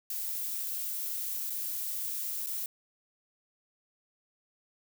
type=noise with dropouts; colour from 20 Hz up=violet; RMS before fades=-35 dBFS; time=0.1-2.66 s; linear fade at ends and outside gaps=2 ms; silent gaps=1.499-1.503 / 2.463-2.469 s; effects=none